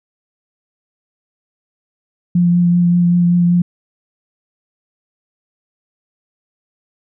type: tone with vibrato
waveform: sine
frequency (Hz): 174.61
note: F3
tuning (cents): 0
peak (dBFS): -9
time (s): 2.35-3.62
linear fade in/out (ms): 5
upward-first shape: triangle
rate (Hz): 5.2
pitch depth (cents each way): 17
effects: none